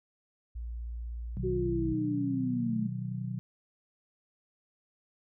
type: tone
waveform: sine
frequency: 58.2 Hz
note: A#1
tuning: 2 cents flat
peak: -35 dBFS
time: 0.55-1.94 s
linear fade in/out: 10 ms
type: chord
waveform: sine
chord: B major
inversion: none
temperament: just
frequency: 123.47 / 154.34 / 185.21 Hz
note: B2 / D#3 / F#3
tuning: 0 / -14 / +2 cents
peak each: -35 / -41 / -37 dBFS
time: 1.37-3.39 s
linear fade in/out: 0 ms
type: linear sweep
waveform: sine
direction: down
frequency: 374.3 to 207.9 Hz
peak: -29 dBFS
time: 1.43-2.88 s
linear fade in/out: 20 ms
effects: none